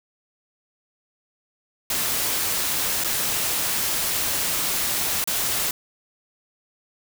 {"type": "noise with dropouts", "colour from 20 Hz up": "white", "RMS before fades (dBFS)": -24, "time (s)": [1.9, 5.71], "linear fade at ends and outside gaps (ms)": 2, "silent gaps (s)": [[3.038, 3.045], [5.241, 5.274]], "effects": []}